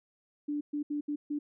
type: tone bursts at uneven times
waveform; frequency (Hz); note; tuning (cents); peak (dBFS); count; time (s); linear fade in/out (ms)
sine; 293.6; D4; 0; -30; 5; 0.48-0.61 / 0.73-0.83 / 0.9-1.01 / 1.08-1.16 / 1.3-1.39; 10
effects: none